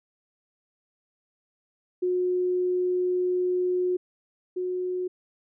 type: tone pair in turn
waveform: sine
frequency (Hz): 362.4 / 364.4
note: F#4 / F#4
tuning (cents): -36 / -26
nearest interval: unison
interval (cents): 10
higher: second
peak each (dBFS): -22 / -26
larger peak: first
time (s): 2.02-3.97 / 4.56-5.08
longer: first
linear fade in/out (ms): 10
effects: none